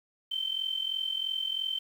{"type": "tone with amplitude modulation", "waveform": "sine", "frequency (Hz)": 3100, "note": "G7", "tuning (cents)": -20, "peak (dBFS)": -26, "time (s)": [0.31, 1.79], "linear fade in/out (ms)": 10, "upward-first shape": "sine", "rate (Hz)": 43, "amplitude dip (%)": 75, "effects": ["9-bit"]}